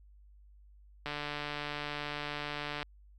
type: click train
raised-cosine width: 0.3 ms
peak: -21 dBFS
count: 261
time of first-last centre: 1.06-2.829 s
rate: 147 Hz
effects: added 50 Hz sine -55 dBFS peak until 3.18 s